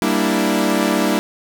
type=chord; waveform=sawtooth; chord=E half-diminished seventh; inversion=first; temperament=equal; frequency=196 / 233.1 / 293.7 / 329.6 Hz; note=G3 / Bb3 / D4 / E4; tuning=0 / 0 / 0 / 0 cents; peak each=-17 dBFS; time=0.02-1.19 s; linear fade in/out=0 ms; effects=none